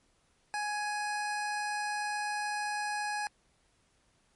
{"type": "tone", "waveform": "25% pulse", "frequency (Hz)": 834, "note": "G#5", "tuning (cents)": 7, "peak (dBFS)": -28, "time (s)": [0.54, 3.27], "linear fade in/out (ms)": 0, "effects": ["pink hiss -70 dBFS RMS until 4.35 s", "MP3 48 kbps"]}